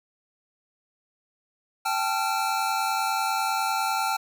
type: tone cluster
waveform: square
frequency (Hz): 782 / 872 / 1371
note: G5 / A5 / F6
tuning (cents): -4 / -16 / -32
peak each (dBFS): -29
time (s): 1.85-4.17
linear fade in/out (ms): 10
effects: 10-bit